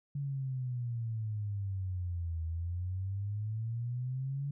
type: exponential two-way sweep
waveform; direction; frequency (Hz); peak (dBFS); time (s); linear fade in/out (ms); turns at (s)
sine; down then up; 143.2 to 80.8 to 143.2; -33; 0.15-4.51; 5; 2.44
effects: none